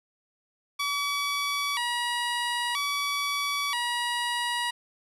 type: tone with vibrato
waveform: 15% pulse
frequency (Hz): 1046.5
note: C6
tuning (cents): 0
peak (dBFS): -20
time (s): 0.79-4.71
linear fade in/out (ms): 10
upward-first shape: square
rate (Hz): 0.51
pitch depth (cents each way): 150
effects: low-pass 11000 Hz 12 dB/octave + 10-bit